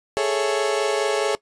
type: chord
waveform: 35% pulse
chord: A major seventh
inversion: third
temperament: equal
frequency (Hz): 415.3 / 440 / 554.4 / 659.3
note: G#4 / A4 / C#5 / E5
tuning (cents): 0 / 0 / 0 / 0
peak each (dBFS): -22 / -24 / -23 / -27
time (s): 0.17-1.35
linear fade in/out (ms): 0
effects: noise-tail reverb RT60 0.1 s tail -20 dB re dry + resampled to 22050 Hz